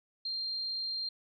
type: tone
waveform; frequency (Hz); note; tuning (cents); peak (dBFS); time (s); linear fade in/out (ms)
sine; 4186; C8; 0; -33; 0.25-1.09; 5
effects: none